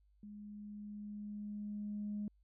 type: tone with level ramp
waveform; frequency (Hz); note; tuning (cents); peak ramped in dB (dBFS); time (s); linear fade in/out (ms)
sine; 207.7; G#3; 0; -48 to -36; 0.23-2.28; 2
effects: tanh soft clip ceiling -33 dBFS + added 50 Hz sine -67 dBFS peak until 2.43 s